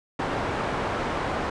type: low-pass noise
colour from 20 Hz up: white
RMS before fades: -28 dBFS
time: 0.19-1.5 s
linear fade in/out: 5 ms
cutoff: 1100 Hz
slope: 12 dB/octave
effects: resampled to 22050 Hz